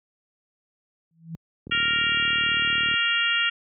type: tone with exponential growth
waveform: sine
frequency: 164.3 Hz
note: E3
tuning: 5 cents flat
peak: -28 dBFS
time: 1.11-1.35 s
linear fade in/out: 0 ms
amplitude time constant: 52 ms
type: click train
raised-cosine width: 3 ms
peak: -25 dBFS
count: 49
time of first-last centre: 1.67-2.94 s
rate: 37.8 Hz
type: harmonic tone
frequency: 466.2 Hz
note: A#4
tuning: in tune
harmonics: 3 / 4 / 5 / 6 / 7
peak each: -26 / -27 / -30 / -24 / -29 dBFS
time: 1.71-3.5 s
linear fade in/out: 10 ms
effects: high-pass 80 Hz 12 dB/octave